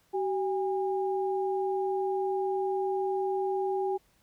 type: tone pair together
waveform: sine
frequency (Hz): 381.8 / 811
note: G4 / G#5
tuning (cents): -46 / -41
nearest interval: octave + minor second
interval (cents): 1305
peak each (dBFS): -28 / -32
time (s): 0.13-3.98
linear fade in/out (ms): 20
effects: pink hiss -67 dBFS RMS until 4.22 s